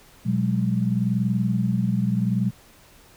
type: tone cluster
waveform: sine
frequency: 122.7 / 183.6 / 204.3 Hz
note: B2 / F#3 / G#3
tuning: -11 / -13 / -28 cents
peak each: -24 dBFS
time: 0.25-2.51 s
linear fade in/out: 20 ms
effects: pink hiss -52 dBFS RMS until 3.16 s